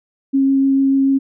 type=tone with vibrato; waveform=sine; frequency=271.3 Hz; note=C#4; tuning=37 cents flat; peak=-11 dBFS; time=0.33-1.19 s; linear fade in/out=20 ms; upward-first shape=triangle; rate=6.8 Hz; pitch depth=10 cents each way; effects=none